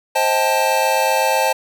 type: chord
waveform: square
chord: A half-diminished seventh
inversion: first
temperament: just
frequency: 528 / 633.6 / 792 / 880 Hz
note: C5 / Eb5 / G5 / A5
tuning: +16 / +31 / +18 / 0 cents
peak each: -21 / -23 / -23 / -19 dBFS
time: 0.15-1.53 s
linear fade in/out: 10 ms
effects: none